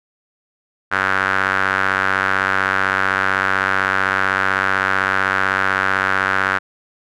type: tone with band-pass filter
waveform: sawtooth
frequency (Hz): 95.8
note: G2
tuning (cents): -39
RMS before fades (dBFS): -18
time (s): 0.91-6.59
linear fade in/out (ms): 20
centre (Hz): 1500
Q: 4.2
effects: none